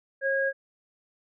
sine tone pair together, 543 / 1638.5 Hz, C#5 / G#6, -36 / -24 cents, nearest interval octave + perfect fifth, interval 1912 cents, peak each -26 dBFS, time 0.21-0.53 s, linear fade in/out 50 ms, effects none

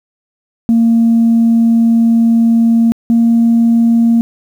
sine tone pair in turn, 230 / 231.6 Hz, A#3 / A#3, -23 / -11 cents, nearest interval unison, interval 12 cents, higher second, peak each -5 dBFS, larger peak neither, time 0.69-2.92 / 3.1-4.21 s, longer first, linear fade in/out 0 ms, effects tanh soft clip ceiling -3 dBFS + 7-bit

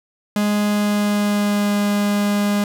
45% pulse tone with pitch glide, 207.7 to 204.8 Hz, G#3 to G#3, 0 to -24 cents, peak -16 dBFS, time 0.36-2.64 s, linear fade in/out 2 ms, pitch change -24 cents, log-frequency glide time 0.65-1.77 s, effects none

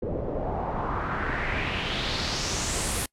pink noise with low-pass filter sweep, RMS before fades -29 dBFS, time 0.02-3.06 s, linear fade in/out 5 ms, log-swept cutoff 430 to 11000 Hz, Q 2.8, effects noise-tail reverb RT60 0.1 s tail -25 dB re dry

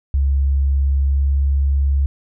sine tone with pitch glide, 68.8 to 69.24 Hz, C#2 to C#2, -12 to -1 cents, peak -13 dBFS, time 0.14-2.06 s, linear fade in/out 0 ms, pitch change +11 cents, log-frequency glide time 1.08-1.21 s, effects none

